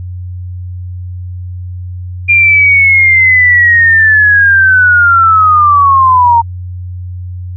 sine linear sweep, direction down, 2402 to 916 Hz, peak -3 dBFS, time 2.28-6.42 s, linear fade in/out 20 ms, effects added 90 Hz sine -19 dBFS peak until 7.56 s

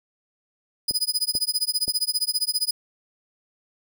sawtooth tone with tremolo, 4978 Hz, D#8, in tune, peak -16 dBFS, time 0.88-2.71 s, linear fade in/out 5 ms, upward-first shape sine, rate 15 Hz, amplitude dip 100%
clicks, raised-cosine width 2 ms, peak -22 dBFS, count 3, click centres 0.91 / 1.352 / 1.88 s
effects none

